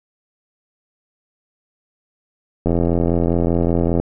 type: click train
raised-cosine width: 2 ms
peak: -5 dBFS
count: 115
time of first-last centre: 2.66-4 s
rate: 85.1 Hz
effects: none